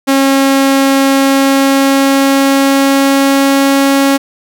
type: tone with pitch glide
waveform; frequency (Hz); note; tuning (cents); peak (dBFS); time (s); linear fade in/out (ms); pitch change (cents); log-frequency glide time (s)
sawtooth; 272.2 to 275.2; C#4 to C#4; -31 to -12; -3; 0.07-4.18; 20; +19; 1.05-3.79
effects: none